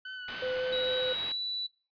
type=tone with vibrato; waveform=30% pulse; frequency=1500 Hz; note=F#6; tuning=23 cents sharp; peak=-36 dBFS; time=0.05-1.15 s; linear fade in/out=5 ms; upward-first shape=sine; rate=3.6 Hz; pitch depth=26 cents each way
type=low-pass noise; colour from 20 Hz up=white; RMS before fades=-43 dBFS; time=0.28-1.32 s; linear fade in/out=2 ms; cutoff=3900 Hz; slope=24 dB/octave
type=tone; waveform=sine; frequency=510 Hz; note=C5; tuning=44 cents flat; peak=-30 dBFS; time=0.42-1.13 s; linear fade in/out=5 ms
type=tone with pitch glide; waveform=sine; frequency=3862 to 3955 Hz; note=B7 to B7; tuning=-39 to +2 cents; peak=-31 dBFS; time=0.72-1.67 s; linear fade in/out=10 ms; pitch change=+41 cents; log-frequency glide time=1.2-1.39 s
effects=noise-tail reverb RT60 0.3 s tail -19 dB re dry + resampled to 11025 Hz